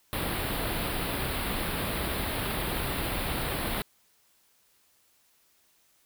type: band-stop noise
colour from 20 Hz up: pink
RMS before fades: -31 dBFS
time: 0.13-3.82 s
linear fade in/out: 0 ms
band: 4400 to 9400 Hz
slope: 48 dB/octave
effects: white hiss -66 dBFS RMS until 6.05 s